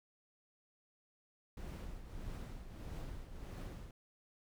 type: noise with tremolo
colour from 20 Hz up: brown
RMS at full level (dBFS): -43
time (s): 1.57-3.91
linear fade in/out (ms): 2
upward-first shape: triangle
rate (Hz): 1.6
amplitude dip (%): 65
effects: none